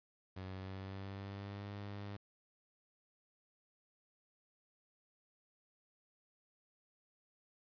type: tone with pitch glide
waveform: sawtooth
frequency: 94 to 101.33 Hz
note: F#2 to G#2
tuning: +28 to -42 cents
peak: -40 dBFS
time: 0.36-2.17 s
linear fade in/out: 10 ms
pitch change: +130 cents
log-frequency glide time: 0.47-1.65 s
effects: resampled to 11025 Hz + 11-bit